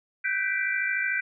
sine chord, G major seventh, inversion third, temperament equal with one note detuned, 1514.6 / 1568 / 1975.5 / 2349 Hz, F#6 / G6 / B6 / D7, +40 / 0 / 0 / 0 cents, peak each -30 dBFS, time 0.24-1.21 s, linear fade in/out 10 ms, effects none

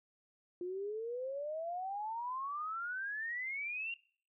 sine exponential sweep, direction up, 349.2 to 2794 Hz, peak -37 dBFS, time 0.61-3.94 s, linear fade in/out 2 ms, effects noise-tail reverb RT60 0.5 s tail -22 dB re dry

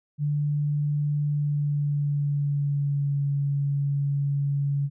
sine tone with pitch glide, 146.83 to 141.34 Hz, D3 to C#3, 0 to +34 cents, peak -22 dBFS, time 0.18-4.9 s, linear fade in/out 50 ms, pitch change -66 cents, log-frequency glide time 1.28-3.23 s, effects none

